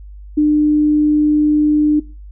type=tone; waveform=sine; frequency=300 Hz; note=D4; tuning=37 cents sharp; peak=-9 dBFS; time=0.37-2 s; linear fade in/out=10 ms; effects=noise-tail reverb RT60 0.3 s tail -21 dB re dry + added 50 Hz sine -32 dBFS peak until 2.31 s